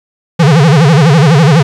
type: tone with vibrato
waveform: square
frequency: 152.5 Hz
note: D#3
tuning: 34 cents flat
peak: -4 dBFS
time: 0.39-1.63 s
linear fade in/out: 10 ms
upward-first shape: sine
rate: 12 Hz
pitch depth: 220 cents each way
effects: low-pass 6000 Hz 12 dB/octave + 7-bit